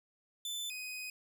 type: tone pair in turn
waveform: sawtooth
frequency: 3520 / 2504 Hz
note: A7 / D#7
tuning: 0 / +10 cents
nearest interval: tritone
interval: 590 cents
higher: first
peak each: -34 / -37 dBFS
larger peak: first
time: 0.45-0.7 / 0.7-1.1 s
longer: second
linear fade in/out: 2 ms
effects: none